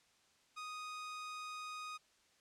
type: tone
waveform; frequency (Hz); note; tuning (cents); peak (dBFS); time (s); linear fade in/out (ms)
sawtooth; 1244.5; D#6; 0; -40; 0.56-1.98; 20
effects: white hiss -71 dBFS RMS until 2.4 s + low-pass 7000 Hz 12 dB/octave